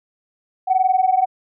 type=tone pair together; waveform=sine; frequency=740 / 761.2 Hz; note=F#5 / F#5; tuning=0 / +49 cents; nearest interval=unison; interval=49 cents; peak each=-16 dBFS; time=0.67-1.26 s; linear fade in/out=20 ms; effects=tanh soft clip ceiling -6 dBFS